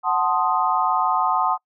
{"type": "chord", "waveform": "sine", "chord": "F# diminished seventh", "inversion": "none", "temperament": "equal", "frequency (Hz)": [740, 880, 1046.5, 1244.5], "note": ["F#5", "A5", "C6", "Eb6"], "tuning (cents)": [0, 0, 0, 0], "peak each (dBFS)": -23, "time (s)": [0.03, 1.58], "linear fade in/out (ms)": 50, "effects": ["noise-tail reverb RT60 0.1 s tail -25 dB re dry"]}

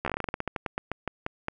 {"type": "slowing click train", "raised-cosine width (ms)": 0.5, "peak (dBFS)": -14, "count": 20, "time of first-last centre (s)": [0.05, 1.484], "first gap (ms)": 13, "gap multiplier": 1.17, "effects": []}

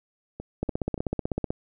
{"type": "two click trains", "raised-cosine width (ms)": 2, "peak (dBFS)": [-13, -22], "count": [15, 3], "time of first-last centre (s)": [[0.63, 1.505], [0.4, 0.978]], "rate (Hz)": [16, 3.46], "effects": []}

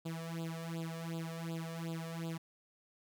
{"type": "tone with flanger", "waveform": "sawtooth", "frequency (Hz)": 164.81, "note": "E3", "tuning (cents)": 0, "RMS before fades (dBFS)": -41, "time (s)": [0.05, 2.38], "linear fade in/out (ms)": 10, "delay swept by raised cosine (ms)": [0.25, 1.75], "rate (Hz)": 2.7, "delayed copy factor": 1, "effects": []}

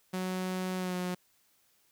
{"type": "tone with pitch glide", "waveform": "sawtooth", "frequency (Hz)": [185, 180.57], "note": ["F#3", "F#3"], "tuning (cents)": [0, -42], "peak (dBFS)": -28, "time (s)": [0.13, 1.15], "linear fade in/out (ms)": 10, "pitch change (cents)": -42, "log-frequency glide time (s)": [0.77, 0.97], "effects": ["white hiss -69 dBFS RMS until 1.91 s"]}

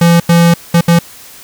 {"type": "tone bursts at uneven times", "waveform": "square", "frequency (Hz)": 170, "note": "F3", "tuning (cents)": -46, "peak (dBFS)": -5, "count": 4, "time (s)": [[0.01, 0.2], [0.29, 0.54], [0.74, 0.81], [0.88, 0.99]], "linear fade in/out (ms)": 5, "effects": ["white hiss -35 dBFS RMS until 1.43 s"]}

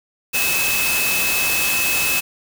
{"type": "tone in noise", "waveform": "sine", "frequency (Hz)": 2592, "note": "E7", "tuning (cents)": -30, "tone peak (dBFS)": -20, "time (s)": [0.33, 2.21], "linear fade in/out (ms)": 20, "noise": "white", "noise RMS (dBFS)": -21, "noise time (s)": [0.33, 2.21], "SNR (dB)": -2, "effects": []}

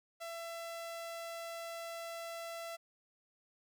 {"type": "tone", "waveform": "sawtooth", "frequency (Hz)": 670, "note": "E5", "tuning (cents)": 28, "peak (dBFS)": -38, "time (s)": [0.2, 2.77], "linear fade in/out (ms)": 20, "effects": []}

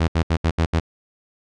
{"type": "tone bursts at uneven times", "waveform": "sawtooth", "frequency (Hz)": 82.3, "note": "E2", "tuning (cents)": -2, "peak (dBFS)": -12, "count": 6, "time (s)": [[0, 0.08], [0.15, 0.23], [0.3, 0.37], [0.44, 0.51], [0.58, 0.66], [0.73, 0.8]], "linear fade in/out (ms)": 10, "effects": ["low-pass 5000 Hz 12 dB/octave"]}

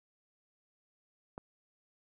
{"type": "click", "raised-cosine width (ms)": 1, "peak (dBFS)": -28, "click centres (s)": 1.379, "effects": []}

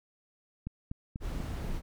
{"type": "click train", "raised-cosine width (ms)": 5, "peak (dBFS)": -24, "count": 5, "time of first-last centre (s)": [0.67, 1.648], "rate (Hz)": 4.09}
{"type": "noise", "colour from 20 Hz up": "brown", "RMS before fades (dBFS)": -35, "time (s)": [1.2, 1.82], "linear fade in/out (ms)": 50}
{"effects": []}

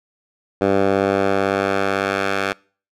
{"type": "tone with band-pass filter sweep", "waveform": "10% pulse", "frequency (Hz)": 98, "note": "G2", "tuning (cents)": 0, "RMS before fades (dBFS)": -19, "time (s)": [0.61, 2.53], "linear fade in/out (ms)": 5, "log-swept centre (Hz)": [530, 1700], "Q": 0.8, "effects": ["noise-tail reverb RT60 0.4 s tail -24 dB re dry"]}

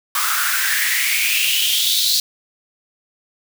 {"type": "noise with high-pass filter sweep", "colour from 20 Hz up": "white", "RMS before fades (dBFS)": -18, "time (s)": [0.15, 2.2], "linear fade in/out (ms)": 2, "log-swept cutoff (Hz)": [1200, 4300], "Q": 6.2, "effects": []}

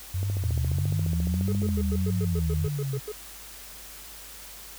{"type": "tone with vibrato", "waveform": "sine", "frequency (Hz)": 88, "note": "F2", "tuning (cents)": 14, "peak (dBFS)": -25, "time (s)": [0.14, 2.67], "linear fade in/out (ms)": 5, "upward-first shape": "sine", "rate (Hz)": 1.6, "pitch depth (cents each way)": 220}
{"type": "click train", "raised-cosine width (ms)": 2, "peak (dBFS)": -24, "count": 22, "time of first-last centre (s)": [0.23, 1.688], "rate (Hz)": 14.4}
{"type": "linear two-way sweep", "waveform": "sine", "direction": "up then down", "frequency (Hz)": [110, 207.7, 129.5], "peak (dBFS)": -27, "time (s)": [0.42, 3], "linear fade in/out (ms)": 20, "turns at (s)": 1.67}
{"type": "tone bursts", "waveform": "triangle", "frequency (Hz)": 423.4, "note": "G#4", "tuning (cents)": 33, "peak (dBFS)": -29, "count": 12, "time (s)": [1.48, 3.12], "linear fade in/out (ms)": 5, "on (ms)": 45, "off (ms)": 100}
{"effects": ["added 50 Hz sine -51 dBFS peak until 4.78 s", "white hiss -44 dBFS RMS until 4.78 s"]}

